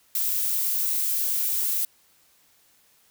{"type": "noise", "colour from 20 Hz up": "violet", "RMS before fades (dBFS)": -25, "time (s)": [0.15, 1.85], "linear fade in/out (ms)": 2, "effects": ["white hiss -61 dBFS RMS until 3.1 s"]}